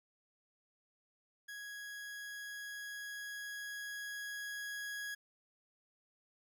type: tone with level ramp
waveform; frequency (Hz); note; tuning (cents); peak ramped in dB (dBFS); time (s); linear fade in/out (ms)
40% pulse; 1661.2; G#6; 0; -44 to -39; 1.48-5.15; 10
effects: none